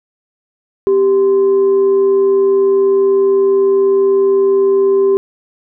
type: tone with frequency modulation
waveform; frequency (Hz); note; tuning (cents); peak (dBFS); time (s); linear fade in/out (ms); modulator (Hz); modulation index
sine; 392; G4; 0; -8; 0.87-5.17; 0; 647; 0.2
effects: none